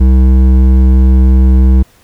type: tone with hard clipping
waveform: sine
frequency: 64.5 Hz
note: C2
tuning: 24 cents flat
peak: -5 dBFS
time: 0-1.83 s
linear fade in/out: 10 ms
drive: 10 dB
effects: pink hiss -47 dBFS RMS until 2.03 s